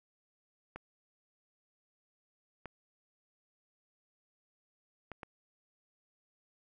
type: clicks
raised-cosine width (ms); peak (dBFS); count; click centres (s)
0.5; -28; 4; 0.76 / 2.657 / 5.117 / 5.232
effects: none